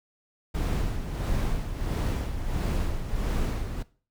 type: noise with tremolo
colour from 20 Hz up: brown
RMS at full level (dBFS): -25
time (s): 0.54-3.83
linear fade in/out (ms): 10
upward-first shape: sine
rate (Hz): 1.5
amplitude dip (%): 60
effects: noise-tail reverb RT60 0.4 s tail -19 dB re dry